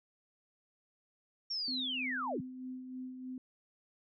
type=linear sweep; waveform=sine; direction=down; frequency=5588 to 103.83 Hz; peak=-34 dBFS; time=1.5-2.41 s; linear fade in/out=10 ms
type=tone with tremolo; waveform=sine; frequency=256 Hz; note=C4; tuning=38 cents flat; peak=-39 dBFS; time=1.68-3.38 s; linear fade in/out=2 ms; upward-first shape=sine; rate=3.2 Hz; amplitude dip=45%
effects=none